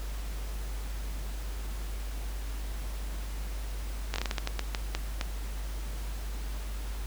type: slowing click train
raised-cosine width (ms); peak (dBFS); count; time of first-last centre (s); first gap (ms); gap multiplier
0.2; -13; 12; 4.14-5.212; 19; 1.3
effects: added 50 Hz sine -33 dBFS peak until 7.06 s + pink hiss -46 dBFS RMS until 7.06 s